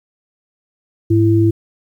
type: tone pair together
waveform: sine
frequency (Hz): 105.01 / 333.4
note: G#2 / E4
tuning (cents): +20 / +20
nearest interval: octave + minor sixth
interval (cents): 2000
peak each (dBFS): -12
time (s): 1.1-1.51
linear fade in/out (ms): 10
effects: 8-bit